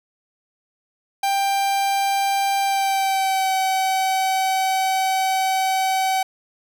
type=tone with pitch glide; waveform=45% pulse; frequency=790 to 760.9 Hz; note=G5 to F#5; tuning=+13 to +48 cents; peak=-18 dBFS; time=1.23-6.23 s; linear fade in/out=5 ms; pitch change=-65 cents; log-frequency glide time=2.6-3.54 s; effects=none